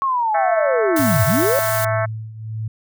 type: linear two-way sweep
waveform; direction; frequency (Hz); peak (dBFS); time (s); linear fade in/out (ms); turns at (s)
sine; down then up; 1108.7 to 86.6 to 581; -16; 0.02-1.59; 0; 1.24
type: harmonic tone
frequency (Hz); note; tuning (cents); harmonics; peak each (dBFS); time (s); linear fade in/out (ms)
220; A3; 0; 3 / 4 / 5 / 6 / 7 / 8 / 9 / 10; -20 / -32 / -28 / -27 / -29 / -30 / -36 / -36; 0.34-2.06; 10
type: noise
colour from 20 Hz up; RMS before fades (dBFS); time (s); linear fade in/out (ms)
blue; -25; 0.96-1.85; 5
type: tone with tremolo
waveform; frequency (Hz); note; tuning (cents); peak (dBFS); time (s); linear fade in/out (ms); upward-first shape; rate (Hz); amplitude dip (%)
sine; 110; A2; 0; -20; 0.99-2.68; 5; triangle; 1.3; 80
effects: none